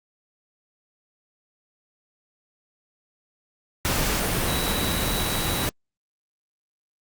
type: tone in noise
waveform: sine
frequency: 3901 Hz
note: B7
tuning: 22 cents flat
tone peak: -30 dBFS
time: 4.48-5.66 s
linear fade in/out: 0 ms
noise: pink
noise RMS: -24 dBFS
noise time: 3.85-5.69 s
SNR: -9 dB
effects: Opus 48 kbps